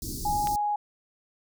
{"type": "band-stop noise", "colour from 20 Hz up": "pink", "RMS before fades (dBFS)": -34, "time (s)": [0.02, 0.56], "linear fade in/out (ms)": 2, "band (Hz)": [370, 4500], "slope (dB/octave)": 48}
{"type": "tone", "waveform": "sine", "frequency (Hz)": 830.6, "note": "G#5", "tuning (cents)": 0, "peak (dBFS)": -24, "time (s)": [0.25, 0.76], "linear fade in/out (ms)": 5}
{"type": "click", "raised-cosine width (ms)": 0.2, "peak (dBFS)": -18, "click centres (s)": 0.472}
{"effects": []}